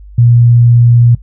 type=tone; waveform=sine; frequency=119.2 Hz; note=A#2; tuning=39 cents sharp; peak=-3 dBFS; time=0.18-1.15 s; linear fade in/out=5 ms; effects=noise-tail reverb RT60 0.1 s tail -20 dB re dry + added 50 Hz sine -30 dBFS peak until 1.22 s